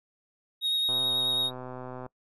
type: tone with vibrato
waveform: triangle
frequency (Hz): 3752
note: A#7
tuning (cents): +11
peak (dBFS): -23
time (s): 0.61-1.51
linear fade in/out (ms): 50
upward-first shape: triangle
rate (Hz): 9.2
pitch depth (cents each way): 14
type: click train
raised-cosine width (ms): 1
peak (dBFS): -26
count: 150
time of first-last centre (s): 0.89-2.063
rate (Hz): 127
effects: noise-tail reverb RT60 0.1 s tail -23 dB re dry